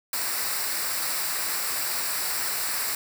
white noise with comb filter, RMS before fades -28 dBFS, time 0.13-2.95 s, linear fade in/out 2 ms, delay 0.31 ms, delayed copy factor -0.65, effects none

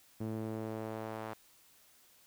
sawtooth tone with band-pass filter sweep, 110 Hz, A2, in tune, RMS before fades -40 dBFS, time 0.2-1.34 s, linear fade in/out 10 ms, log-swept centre 260 to 920 Hz, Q 1, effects white hiss -64 dBFS RMS until 2.26 s

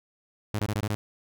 sawtooth tone bursts, 105 Hz, G#2, 19 cents sharp, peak -22 dBFS, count 6, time 0.54-0.95 s, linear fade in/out 0 ms, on 50 ms, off 22 ms, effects none

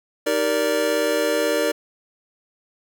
square chord, Eb major seventh, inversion none, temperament just, 311.1 / 388.9 / 466.7 / 583.4 Hz, Eb4 / G4 / Bb4 / D5, 0 / -14 / +2 / -12 cents, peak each -27 / -29 / -24 / -23 dBFS, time 0.26-1.72 s, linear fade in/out 10 ms, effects none

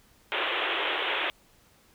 white band-pass noise, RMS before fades -29 dBFS, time 0.32-1.3 s, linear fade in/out 0 ms, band 310 to 3500 Hz, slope 96 dB/octave, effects pink hiss -61 dBFS RMS until 1.94 s

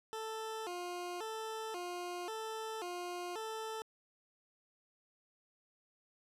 20% pulse tone with vibrato, 395.4 Hz, G4, 15 cents sharp, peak -35 dBFS, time 0.13-3.82 s, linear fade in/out 0 ms, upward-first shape square, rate 0.93 Hz, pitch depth 190 cents each way, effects low-pass 12000 Hz 12 dB/octave

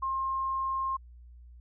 sine tone, 1065 Hz, C6, 30 cents sharp, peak -28 dBFS, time 0.02-0.97 s, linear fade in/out 10 ms, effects added 60 Hz sine -48 dBFS peak until 1.6 s

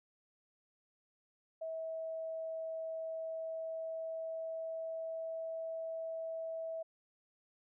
sine tone with pitch glide, 647 to 651.5 Hz, E5 to E5, -32 to -20 cents, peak -38 dBFS, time 1.61-6.83 s, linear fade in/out 10 ms, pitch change +12 cents, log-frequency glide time 2.96-5.52 s, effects none

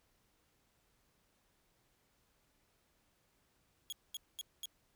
sawtooth tone bursts, 3322 Hz, G#7, in tune, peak -37 dBFS, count 4, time 3.9-4.656 s, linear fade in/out 0 ms, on 24 ms, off 220 ms, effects pink hiss -75 dBFS RMS until 4.95 s

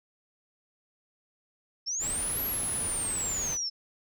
sine linear two-way sweep, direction up then down, 5240 to 11840 to 5240 Hz, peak -29 dBFS, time 1.86-3.7 s, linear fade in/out 20 ms, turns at 2.42 s
pink noise, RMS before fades -39 dBFS, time 1.99-3.58 s, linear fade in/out 50 ms
effects none

